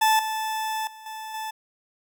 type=tone with level steps; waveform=40% pulse; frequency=875 Hz; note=A5; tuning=10 cents flat; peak=-16 / -25 / -41 / -33 / -29 dBFS; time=0.01-1.51 s; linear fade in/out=10 ms; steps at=0.19 / 0.87 / 1.06 / 1.34 s; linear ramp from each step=2 ms; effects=none